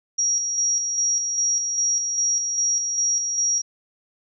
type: tone with tremolo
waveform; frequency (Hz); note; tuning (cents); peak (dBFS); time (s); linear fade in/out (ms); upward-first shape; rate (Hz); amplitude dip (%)
sine; 5680; F8; +28; -18; 0.18-3.62; 10; square; 2.5; 40
effects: none